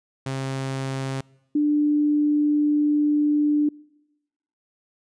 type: tone pair in turn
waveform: sawtooth / sine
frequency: 133.9 / 296.3 Hz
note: C3 / D4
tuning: +40 / +15 cents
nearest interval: octave + major second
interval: 1375 cents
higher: second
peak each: -22 / -17 dBFS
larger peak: second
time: 0.26-1.21 / 1.55-3.69 s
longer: second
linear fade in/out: 5 ms
effects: noise-tail reverb RT60 1.0 s tail -25 dB re dry + resampled to 22050 Hz